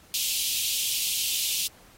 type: high-pass noise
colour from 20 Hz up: pink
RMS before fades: -28 dBFS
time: 0.14-1.67 s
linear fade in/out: 0 ms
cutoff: 2700 Hz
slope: 48 dB/octave
effects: pink hiss -55 dBFS RMS until 1.97 s + AAC 48 kbps